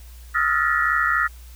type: tone cluster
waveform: sine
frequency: 1258 / 1351 / 1415 / 1764 / 1907 Hz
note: D#6 / E6 / F6 / A6 / A#6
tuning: +19 / +42 / +22 / +4 / +39 cents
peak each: -24 dBFS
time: 0.34-1.28 s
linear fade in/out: 20 ms
effects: added 60 Hz sine -39 dBFS peak until 1.55 s + white hiss -51 dBFS RMS until 1.55 s